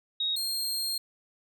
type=tone pair in turn; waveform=sine / sawtooth; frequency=3770 / 4217 Hz; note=A#7 / C8; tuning=+19 / +13 cents; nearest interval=major second; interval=194 cents; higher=second; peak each=-26 dBFS; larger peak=neither; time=0.2-0.36 / 0.36-0.98 s; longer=second; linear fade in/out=5 ms; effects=none